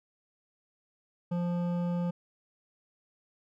triangle tone with hard clipping, 174.61 Hz, F3, in tune, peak -30 dBFS, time 1.31-2.11 s, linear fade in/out 10 ms, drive 15 dB, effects none

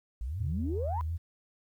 sine exponential sweep, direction up, 51.91 to 1030 Hz, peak -32 dBFS, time 0.21-1.01 s, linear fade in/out 0 ms
sine tone with vibrato, 81.3 Hz, E2, 23 cents flat, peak -30 dBFS, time 0.39-1.18 s, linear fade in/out 20 ms, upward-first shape triangle, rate 5.7 Hz, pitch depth 83 cents each way
effects tanh soft clip ceiling -21 dBFS + 11-bit

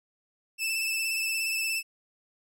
sawtooth tone with vibrato, 2640 Hz, E7, 2 cents sharp, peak -24 dBFS, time 0.58-1.83 s, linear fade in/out 50 ms, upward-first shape sine, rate 17 Hz, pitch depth 29 cents each way, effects none

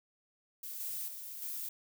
violet noise with level steps, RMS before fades -43 / -39 / -45 / -40 dBFS, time 0.63-1.69 s, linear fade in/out 5 ms, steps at 0.8 / 1.08 / 1.42 s, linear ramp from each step 2 ms, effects none

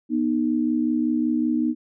sine tone pair together, 243 / 308.3 Hz, B3 / D#4, -28 / -16 cents, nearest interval major third, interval 412 cents, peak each -22 dBFS, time 0.09-1.75 s, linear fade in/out 50 ms, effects none

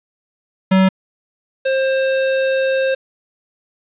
square tone pair in turn, 189.4 / 530.9 Hz, F#3 / C5, +41 / +25 cents, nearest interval octave + tritone, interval 1784 cents, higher second, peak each -10 / -15 dBFS, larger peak first, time 0.71-0.89 / 1.65-2.95 s, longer second, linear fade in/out 10 ms, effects resampled to 8000 Hz + 7-bit

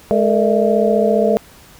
sine tone cluster, 210.9 / 432.4 / 467.4 / 604 / 665 Hz, G#3 / A4 / A#4 / D5 / E5, +27 / -30 / +5 / +48 / +15 cents, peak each -18 dBFS, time 0.11-1.37 s, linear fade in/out 0 ms, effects pink hiss -44 dBFS RMS until 1.79 s

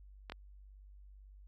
clicks, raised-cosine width 0.3 ms, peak -26 dBFS, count 2, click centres 0.298 / 0.321 s, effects added 49 Hz sine -53 dBFS peak until 1.47 s

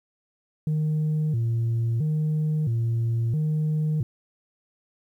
sine tone with vibrato, 133.4 Hz, C3, 34 cents sharp, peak -19 dBFS, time 0.67-4.03 s, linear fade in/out 2 ms, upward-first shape square, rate 0.75 Hz, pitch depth 250 cents each way, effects tanh soft clip ceiling -20 dBFS + 10-bit

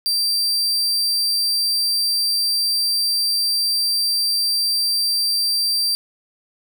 40% pulse tone, 4699 Hz, D8, in tune, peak -16 dBFS, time 0.06-5.95 s, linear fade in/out 0 ms, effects none

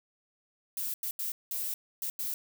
violet noise bursts at uneven times, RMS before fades -34 dBFS, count 6, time 0.77-0.94 / 1.03-1.11 / 1.19-1.32 / 1.51-1.74 / 2.02-2.1 / 2.19-2.34 s, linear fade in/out 2 ms, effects none

